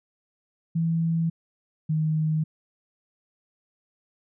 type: tone pair in turn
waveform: sine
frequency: 164.81 / 156.19 Hz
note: E3 / D#3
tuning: 0 / +7 cents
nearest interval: minor second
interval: 93 cents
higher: first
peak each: -21 dBFS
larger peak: neither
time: 0.75-1.3 / 1.89-2.44 s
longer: neither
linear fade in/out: 10 ms
effects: none